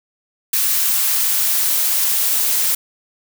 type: noise with high-pass filter sweep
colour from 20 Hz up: blue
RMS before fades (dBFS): -17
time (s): 0.53-2.75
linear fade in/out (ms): 5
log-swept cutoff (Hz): 1300 to 260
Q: 1.1
effects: none